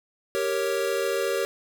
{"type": "chord", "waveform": "square", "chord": "G diminished", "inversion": "none", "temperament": "equal", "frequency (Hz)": [392, 466.2, 554.4], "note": ["G4", "Bb4", "Db5"], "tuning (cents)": [0, 0, 0], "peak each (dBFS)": -29, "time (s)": [0.35, 1.45], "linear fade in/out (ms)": 0, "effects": []}